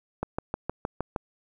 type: click train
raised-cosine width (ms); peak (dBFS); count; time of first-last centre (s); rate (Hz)
1; -14; 7; 0.23-1.162; 6.44
effects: 9-bit